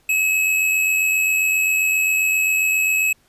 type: tone with amplitude modulation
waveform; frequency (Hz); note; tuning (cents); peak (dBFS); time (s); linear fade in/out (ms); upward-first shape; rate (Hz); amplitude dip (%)
square; 2573; E7; -43; -15; 0.09-3.13; 5; sine; 87.5; 35
effects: pink hiss -59 dBFS RMS until 3.28 s + resampled to 32000 Hz